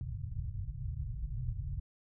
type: low-pass noise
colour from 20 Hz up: white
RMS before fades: -38 dBFS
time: 0.01-1.8 s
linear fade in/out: 2 ms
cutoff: 130 Hz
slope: 48 dB/octave
effects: none